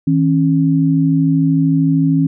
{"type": "tone pair together", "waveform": "sine", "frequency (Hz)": [160.01, 273.2], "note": ["D#3", "C#4"], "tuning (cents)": [49, -25], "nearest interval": "major sixth", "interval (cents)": 926, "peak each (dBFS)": -13, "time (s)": [0.07, 2.27], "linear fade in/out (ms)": 5, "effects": []}